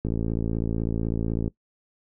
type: click train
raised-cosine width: 3 ms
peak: -14 dBFS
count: 81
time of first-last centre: 0.05-1.479 s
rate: 56 Hz
effects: noise-tail reverb RT60 0.1 s tail -21 dB re dry